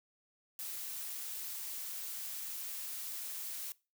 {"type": "noise", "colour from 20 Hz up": "blue", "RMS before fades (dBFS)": -42, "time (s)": [0.59, 3.72], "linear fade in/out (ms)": 0, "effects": ["noise-tail reverb RT60 0.3 s tail -22 dB re dry"]}